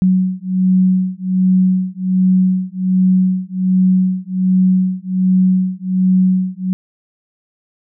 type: beating tone pair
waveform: sine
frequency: 185 / 186.3 Hz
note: F#3 / F#3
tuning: 0 / +12 cents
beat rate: 1.3 Hz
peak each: -14 dBFS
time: 0.02-6.73 s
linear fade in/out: 0 ms
effects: none